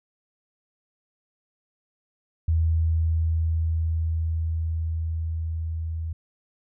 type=tone with level ramp; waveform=sine; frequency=81.2 Hz; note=E2; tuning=26 cents flat; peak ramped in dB=-18 to -27 dBFS; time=2.48-6.13 s; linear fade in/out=5 ms; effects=none